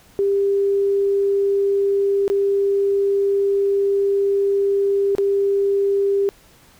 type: tone with dropouts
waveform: sine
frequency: 397.5 Hz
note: G4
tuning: 24 cents sharp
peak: -15 dBFS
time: 0.19-6.29 s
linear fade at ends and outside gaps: 0 ms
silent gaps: 2.279-2.3 / 5.151-5.183 s
effects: pink hiss -51 dBFS RMS until 6.79 s